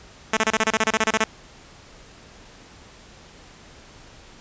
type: tone bursts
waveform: 5% pulse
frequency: 220 Hz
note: A3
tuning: in tune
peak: -6 dBFS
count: 14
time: 0.33-1.242 s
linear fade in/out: 5 ms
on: 41 ms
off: 26 ms
effects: pink hiss -47 dBFS RMS until 4.4 s + resampled to 16000 Hz